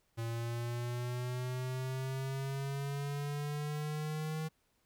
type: exponential sweep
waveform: square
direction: up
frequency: 114.6 to 158.1 Hz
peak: -36 dBFS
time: 0.17-4.49 s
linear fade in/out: 20 ms
effects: pink hiss -75 dBFS RMS until 4.85 s